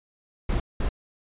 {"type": "noise bursts at uneven times", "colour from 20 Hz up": "brown", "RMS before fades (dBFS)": -24, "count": 2, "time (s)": [[0.49, 0.6], [0.8, 0.89]], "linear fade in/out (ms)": 5, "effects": ["resampled to 8000 Hz"]}